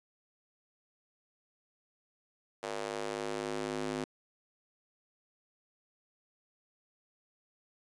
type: tone with high-pass filter sweep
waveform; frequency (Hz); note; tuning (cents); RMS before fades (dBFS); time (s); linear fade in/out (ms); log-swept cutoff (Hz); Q
square; 51.91; G#1; 0; -37; 2.63-4.04; 0; 510 to 280; 1.7
effects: resampled to 22050 Hz